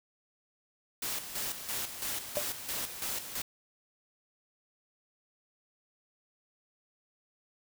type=noise with tremolo; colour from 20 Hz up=white; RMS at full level=-35 dBFS; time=1.02-3.42 s; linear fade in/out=5 ms; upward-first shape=square; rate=3 Hz; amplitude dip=60%
type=tone with exponential decay; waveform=sine; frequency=592 Hz; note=D5; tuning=14 cents sharp; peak=-24 dBFS; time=2.37-2.45 s; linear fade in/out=0 ms; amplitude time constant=17 ms
effects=none